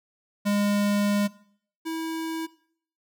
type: tone pair in turn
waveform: square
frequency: 204.3 / 324.3 Hz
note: G#3 / E4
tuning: -28 / -28 cents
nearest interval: minor sixth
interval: 800 cents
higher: second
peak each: -22 / -29 dBFS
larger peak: first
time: 0.45-1.28 / 1.85-2.47 s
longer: first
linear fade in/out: 20 ms
effects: noise-tail reverb RT60 0.6 s tail -20 dB re dry